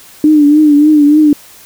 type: tone with vibrato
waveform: sine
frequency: 298.4 Hz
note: D4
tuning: 28 cents sharp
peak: -3 dBFS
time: 0.24-1.33 s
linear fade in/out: 2 ms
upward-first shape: triangle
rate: 3.4 Hz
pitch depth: 71 cents each way
effects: white hiss -38 dBFS RMS until 1.65 s